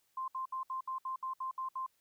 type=tone bursts; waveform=sine; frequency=1046.5 Hz; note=C6; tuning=in tune; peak=-35 dBFS; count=10; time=0.17-1.864 s; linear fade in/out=5 ms; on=110 ms; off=66 ms; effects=white hiss -75 dBFS RMS until 2 s